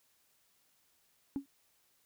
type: tone with exponential decay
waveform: sine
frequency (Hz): 277.2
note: C#4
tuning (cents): 0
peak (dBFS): -27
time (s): 1.36-1.46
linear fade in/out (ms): 0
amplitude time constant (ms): 21
effects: tanh soft clip ceiling -29 dBFS + white hiss -72 dBFS RMS until 2.05 s